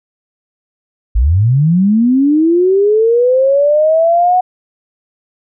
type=linear sweep; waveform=sine; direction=up; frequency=48.43 to 740 Hz; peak=-7 dBFS; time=1.15-4.41 s; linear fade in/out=10 ms; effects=none